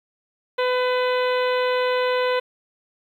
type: harmonic tone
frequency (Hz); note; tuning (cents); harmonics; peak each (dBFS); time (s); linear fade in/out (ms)
502; B4; +28; 1 / 2 / 3 / 4 / 5 / 6 / 7 / 8; -20 / -26 / -30 / -32 / -34 / -36 / -37 / -38; 0.58-2.4; 10
effects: 9-bit